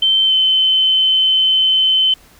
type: tone with pitch glide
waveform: sine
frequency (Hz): 3101 to 3064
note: G7 to G7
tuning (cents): -19 to -40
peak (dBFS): -10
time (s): 0.02-2.14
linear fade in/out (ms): 5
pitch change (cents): -21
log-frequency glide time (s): 0.26-0.32
effects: pink hiss -47 dBFS RMS until 2.39 s